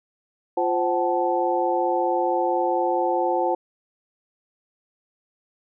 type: harmonic tone with a mistuned harmonic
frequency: 174.7 Hz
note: F3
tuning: 1 cent sharp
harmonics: 2 / 3 / 4 / 5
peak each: -25 / -25 / -25 / -25 dBFS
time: 0.57-3.55 s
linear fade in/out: 5 ms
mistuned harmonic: 4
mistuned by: +120 cents
effects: none